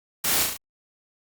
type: noise with echo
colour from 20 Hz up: white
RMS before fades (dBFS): -24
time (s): 0.24-0.43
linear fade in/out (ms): 5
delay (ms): 35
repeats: 4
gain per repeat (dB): -3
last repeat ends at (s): 0.57
effects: Opus 48 kbps